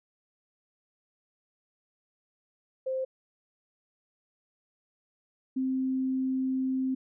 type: tone pair in turn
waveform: sine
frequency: 523.3 / 261.6 Hz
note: C5 / C4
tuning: 0 / 0 cents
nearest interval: octave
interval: 1200 cents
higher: first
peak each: -28 / -26 dBFS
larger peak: second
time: 2.86-3.05 / 5.56-6.95 s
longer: second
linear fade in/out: 10 ms
effects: none